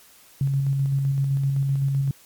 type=tone with tremolo; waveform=sine; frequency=137.6 Hz; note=C#3; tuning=12 cents flat; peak=-18 dBFS; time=0.41-2.11 s; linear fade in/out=2 ms; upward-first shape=square; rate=7.8 Hz; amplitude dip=25%; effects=white hiss -52 dBFS RMS until 2.25 s + MP3 96 kbps